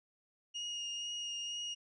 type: tone with vibrato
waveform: 35% pulse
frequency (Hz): 2858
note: F7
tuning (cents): +39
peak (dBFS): -36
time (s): 0.54-1.75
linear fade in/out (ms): 20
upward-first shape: triangle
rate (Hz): 2.1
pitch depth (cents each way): 15
effects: resampled to 22050 Hz